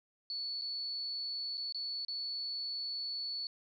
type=tone with dropouts; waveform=sine; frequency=4435 Hz; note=C#8; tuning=in tune; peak=-36 dBFS; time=0.3-3.47 s; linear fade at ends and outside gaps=1 ms; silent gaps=0.613-0.619 / 1.572-1.578 / 1.724-1.746 / 2.049-2.083 s; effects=13-bit